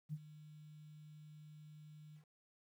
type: tone with ADSR envelope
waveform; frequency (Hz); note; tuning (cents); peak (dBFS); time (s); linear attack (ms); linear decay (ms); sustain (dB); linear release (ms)
sine; 151.9; D#3; -41; -38; 0.09-2.25; 41; 46; -16; 95
effects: 12-bit